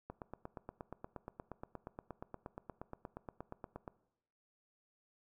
click train, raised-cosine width 1 ms, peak -30 dBFS, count 33, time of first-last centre 0.1-3.878 s, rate 8.47 Hz, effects noise-tail reverb RT60 0.8 s tail -19 dB re dry

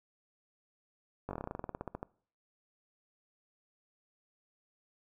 slowing click train, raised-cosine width 1 ms, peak -24 dBFS, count 18, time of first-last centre 1.29-2.029 s, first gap 20 ms, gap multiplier 1.09, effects noise-tail reverb RT60 0.5 s tail -23 dB re dry

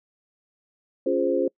sine chord, Db major seventh, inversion none, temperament equal, 277.2 / 349.2 / 415.3 / 523.3 Hz, Db4 / F4 / Ab4 / C5, 0 / 0 / 0 / 0 cents, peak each -27 / -25 / -27 / -24 dBFS, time 1.06-1.48 s, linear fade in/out 5 ms, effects noise-tail reverb RT60 0.1 s tail -26 dB re dry

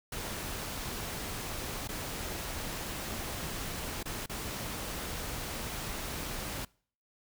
pink noise with dropouts, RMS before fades -38 dBFS, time 0.12-6.65 s, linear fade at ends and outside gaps 5 ms, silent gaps 1.876-1.888 / 4.03-4.055 / 4.261-4.295 s, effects noise-tail reverb RT60 0.5 s tail -25 dB re dry

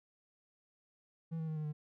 triangle tone with pitch steps, 163.6 / 160.14 / 156.75 / 153.44 / 150.2 Hz, E3 / E3 / D#3 / D#3 / D3, -13 / -50 / +13 / -24 / +39 cents, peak -34 dBFS, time 1.31-1.73 s, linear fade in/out 20 ms, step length 84 ms, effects none

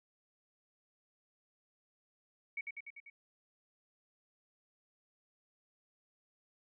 sine tone with echo, 2242 Hz, C#7, 19 cents sharp, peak -36 dBFS, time 2.57-2.61 s, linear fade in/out 5 ms, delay 98 ms, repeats 5, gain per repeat -3 dB, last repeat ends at 3.1 s, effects none

